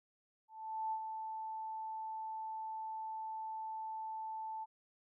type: tone with ADSR envelope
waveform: sine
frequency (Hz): 880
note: A5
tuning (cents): 0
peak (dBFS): -34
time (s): 0.48-4.66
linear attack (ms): 440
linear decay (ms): 70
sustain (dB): -6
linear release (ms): 31
effects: none